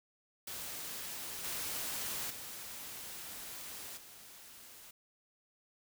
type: noise with level steps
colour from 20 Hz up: white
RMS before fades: -43 / -39 / -46 / -54 dBFS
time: 0.47-4.91 s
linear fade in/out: 5 ms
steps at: 1.44 / 2.3 / 3.97 s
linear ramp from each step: 5 ms
effects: none